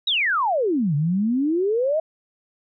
sine exponential two-way sweep, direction down then up, 3951 to 140.1 to 654 Hz, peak -18 dBFS, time 0.07-2 s, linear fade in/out 5 ms, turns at 0.95 s, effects none

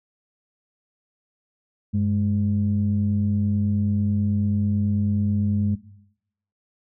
sine tone pair together, 98 / 207.2 Hz, G2 / G#3, 0 / -4 cents, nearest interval octave + minor second, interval 1296 cents, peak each -21 dBFS, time 1.93-5.76 s, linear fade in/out 20 ms, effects noise-tail reverb RT60 0.8 s tail -17 dB re dry + tanh soft clip ceiling -12 dBFS

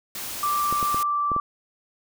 white noise, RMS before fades -33 dBFS, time 0.15-1.03 s, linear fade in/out 2 ms
sine tone with pitch glide, 1174.7 to 1167.9 Hz, D6 to D6, 0 to -10 cents, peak -21 dBFS, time 0.43-1.4 s, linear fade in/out 2 ms, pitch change -10 cents, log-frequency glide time 1.03-1.21 s
clicks, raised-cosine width 2 ms, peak -18 dBFS, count 5, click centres 0.726 / 0.828 / 0.945 / 1.317 / 1.364 s
effects none

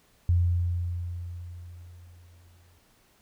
sine tone with exponential decay, 87.31 Hz, F2, in tune, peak -18 dBFS, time 0.29-2.78 s, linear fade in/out 0 ms, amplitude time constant 540 ms, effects pink hiss -63 dBFS RMS until 3.21 s

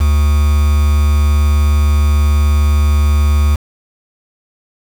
triangle tone with quantisation, 73.42 Hz, D2, in tune, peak -6 dBFS, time 0-3.56 s, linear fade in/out 10 ms, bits 4, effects none

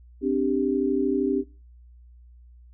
sine chord, C suspended second, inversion none, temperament just, 261.6 / 294.3 / 392.4 Hz, C4 / D4 / G4, 0 / +4 / +2 cents, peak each -25 dBFS, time 0.21-1.44 s, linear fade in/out 50 ms, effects noise-tail reverb RT60 0.3 s tail -19 dB re dry + added 60 Hz sine -47 dBFS peak until 2.73 s

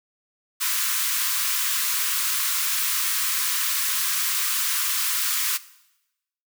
white high-pass noise, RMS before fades -24 dBFS, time 0.6-5.58 s, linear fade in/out 20 ms, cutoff 1000 Hz, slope 96 dB/octave, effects noise-tail reverb RT60 0.9 s tail -18 dB re dry

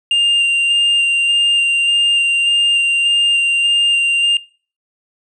triangle tone with vibrato, 2794 Hz, F7, in tune, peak -9 dBFS, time 0.11-4.37 s, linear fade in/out 2 ms, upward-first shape square, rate 1.7 Hz, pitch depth 8 cents each way, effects noise-tail reverb RT60 0.4 s tail -21 dB re dry + resampled to 24000 Hz

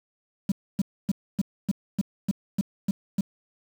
triangle tone bursts, 196 Hz, G3, in tune, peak -16 dBFS, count 10, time 0.49-3.21 s, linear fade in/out 5 ms, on 29 ms, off 270 ms, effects tanh soft clip ceiling -16 dBFS + 7-bit

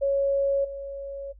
sine tone with level steps, 554.4 Hz, C#5, in tune, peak -20 / -32 dBFS, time 0.01-1.33 s, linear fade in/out 20 ms, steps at 0.64 s, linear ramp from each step 10 ms, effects noise-tail reverb RT60 0.1 s tail -21 dB re dry + added 50 Hz sine -47 dBFS peak until 1.39 s

